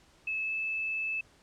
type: tone with pitch glide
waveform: sine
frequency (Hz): 2602 to 2619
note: E7 to E7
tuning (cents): -23 to -12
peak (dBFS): -30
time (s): 0.27-1.21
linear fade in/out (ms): 5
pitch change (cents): +11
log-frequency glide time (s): 0.41-0.54
effects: pink hiss -62 dBFS RMS until 1.42 s + low-pass 8000 Hz 12 dB/octave